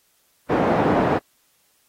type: band-pass noise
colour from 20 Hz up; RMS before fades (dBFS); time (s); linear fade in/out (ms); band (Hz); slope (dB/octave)
pink; -19; 0.49-1.19; 20; 220 to 880; 12
effects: white hiss -63 dBFS RMS until 1.88 s + AAC 48 kbps